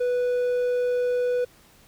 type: tone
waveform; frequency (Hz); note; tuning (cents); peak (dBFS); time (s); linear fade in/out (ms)
triangle; 493; B4; -3; -19; 0-1.45; 10
effects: pink hiss -55 dBFS RMS until 1.87 s